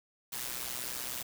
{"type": "noise with amplitude modulation", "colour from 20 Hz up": "white", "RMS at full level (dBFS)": -35, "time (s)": [0.32, 1.23], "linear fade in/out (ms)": 10, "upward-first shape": "sine", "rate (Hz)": 124, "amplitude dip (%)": 75, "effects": []}